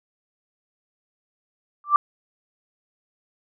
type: tone with exponential growth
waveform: sine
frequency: 1174.7 Hz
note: D6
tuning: in tune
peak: -7 dBFS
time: 1.84-1.96 s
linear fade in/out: 1 ms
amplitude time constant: 25 ms
effects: none